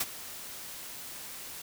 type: noise with ADSR envelope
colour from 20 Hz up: white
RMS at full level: -28 dBFS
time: 0-1.62 s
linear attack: 8 ms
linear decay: 37 ms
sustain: -15 dB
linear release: 5 ms
effects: none